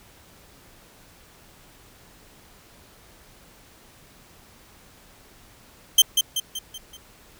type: tone with echo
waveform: sawtooth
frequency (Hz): 3136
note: G7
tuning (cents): 0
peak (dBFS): -7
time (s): 5.98-6.02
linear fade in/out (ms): 5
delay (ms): 190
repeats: 5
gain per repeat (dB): -6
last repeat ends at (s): 6.97
effects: pink hiss -52 dBFS RMS until 7.39 s